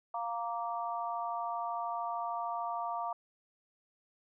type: harmonic tone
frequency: 233.1 Hz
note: A#3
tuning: in tune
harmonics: 3 / 4 / 5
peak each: -37 / -38 / -39 dBFS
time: 0.14-3.13 s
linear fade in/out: 5 ms
effects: none